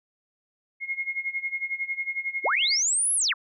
sine tone with tremolo, 2153 Hz, C7, 49 cents sharp, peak -24 dBFS, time 0.8-2.82 s, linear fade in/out 50 ms, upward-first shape sine, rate 11 Hz, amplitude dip 85%
sine linear two-way sweep, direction up then down, 270.4 to 11180 to 892 Hz, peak -21 dBFS, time 2.44-3.34 s, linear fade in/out 20 ms, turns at 3.14 s
effects none

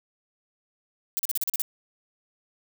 violet noise bursts, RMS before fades -26 dBFS, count 8, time 1.17-1.619 s, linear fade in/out 0 ms, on 22 ms, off 39 ms, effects none

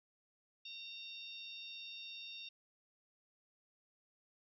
harmonic tone, 917 Hz, A#5, 29 cents flat, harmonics 3 / 4 / 5 / 6, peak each -51 / -49 / -59 / -57 dBFS, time 0.65-2.49 s, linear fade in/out 5 ms, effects none

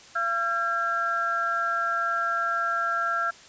sine tone cluster, 681 / 1360 / 1618 Hz, F5 / F6 / G#6, -44 / -46 / -46 cents, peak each -33 / -25 / -29 dBFS, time 0.15-3.31 s, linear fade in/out 10 ms, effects white hiss -49 dBFS RMS until 3.48 s + resampled to 16000 Hz

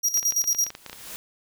40% pulse tone with tremolo, 5710 Hz, F8, 37 cents sharp, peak -18 dBFS, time 0.03-0.7 s, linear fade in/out 20 ms, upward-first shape square, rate 9 Hz, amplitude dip 75%
clicks, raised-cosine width 0.2 ms, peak -19 dBFS, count 11, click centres 0.174 / 0.229 / 0.323 / 0.441 / 0.548 / 0.666 / 0.704 / 0.751 / 0.863 / 0.897 / 0.93 s
white noise with exponential growth, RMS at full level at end -36 dBFS, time 0.33-1.16 s, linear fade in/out 0 ms, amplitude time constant 180 ms
effects none

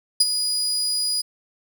30% pulse tone with ADSR envelope, 4920 Hz, D#8, 20 cents flat, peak -8 dBFS, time 0.2-1.22 s, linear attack 8 ms, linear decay 31 ms, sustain -10 dB, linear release 14 ms, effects none

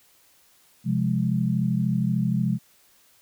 sine chord, F minor, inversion second, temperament equal, 130.81 / 174.61 / 207.7 Hz, C3 / F3 / Ab3, 0 / 0 / 0 cents, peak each -25 dBFS, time 0.84-2.59 s, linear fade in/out 50 ms, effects white hiss -59 dBFS RMS until 3.21 s

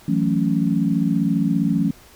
sine chord, F# minor seventh, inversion third, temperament equal, 164.81 / 185 / 220 / 277.2 Hz, E3 / F#3 / A3 / C#4, 0 / 0 / 0 / 0 cents, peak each -22 dBFS, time 0.08-1.91 s, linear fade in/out 5 ms, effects pink hiss -48 dBFS RMS until 2.15 s

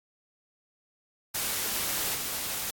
white noise with level steps, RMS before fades -30 / -33 dBFS, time 1.34-2.71 s, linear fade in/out 10 ms, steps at 2.15 s, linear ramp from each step 2 ms, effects AAC 64 kbps

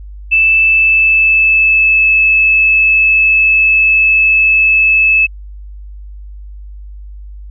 sine tone with pitch glide, 2637 to 2607 Hz, E7 to E7, 0 to -20 cents, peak -6 dBFS, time 0.31-5.27 s, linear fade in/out 20 ms, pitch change -20 cents, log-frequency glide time 0.59-2.08 s, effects added 50 Hz sine -27 dBFS peak until 7.5 s

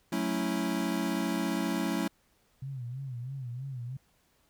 square chord, F# minor seventh, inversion none, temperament equal, 185 / 220 / 277.2 / 329.6 Hz, F#3 / A3 / C#4 / E4, 0 / 0 / 0 / 0 cents, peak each -35 dBFS, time 0.12-2.08 s, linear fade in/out 5 ms
sine tone with vibrato, 128.2 Hz, C3, 35 cents flat, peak -35 dBFS, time 2.62-3.97 s, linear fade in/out 5 ms, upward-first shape sine, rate 3.1 Hz, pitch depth 130 cents each way
effects pink hiss -69 dBFS RMS until 4.49 s

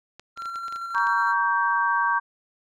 clicks, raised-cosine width 0.2 ms, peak -25 dBFS, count 11, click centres 0.196 / 0.375 / 0.421 / 0.457 / 0.558 / 0.682 / 0.725 / 0.76 / 0.948 / 0.981 / 1.07 s
triangle tone with tremolo, 1366 Hz, F6, 39 cents flat, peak -27 dBFS, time 0.36-1.35 s, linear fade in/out 50 ms, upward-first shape square, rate 11 Hz, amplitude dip 30%
sine chord, G diminished, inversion first, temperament just, 940.8 / 1128.9 / 1568 Hz, Bb5 / Db6 / G6, +16 / +31 / 0 cents, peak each -24 dBFS, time 0.94-2.2 s, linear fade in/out 20 ms
effects none

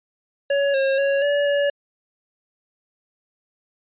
square tone with pitch steps, 561 / 540 / 555 / 575 / 571 Hz, C#5 / C#5 / C#5 / D5 / D5, +21 / -45 / +2 / -37 / -49 cents, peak -18 dBFS, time 0.5-1.7 s, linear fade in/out 5 ms, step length 240 ms, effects resampled to 8000 Hz

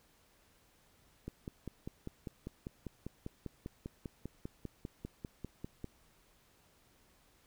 click train, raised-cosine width 3 ms, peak -28 dBFS, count 24, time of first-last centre 1.28-5.843 s, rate 5.04 Hz, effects pink hiss -68 dBFS RMS until 7.46 s

